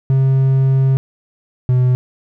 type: tone pair in turn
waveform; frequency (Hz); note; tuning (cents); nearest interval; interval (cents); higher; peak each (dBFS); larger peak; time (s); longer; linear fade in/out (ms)
triangle; 133.6 / 126.1; C3 / B2; +36 / +36; minor second; 100; first; -8; neither; 0.1-0.97 / 1.69-1.95; first; 0
effects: none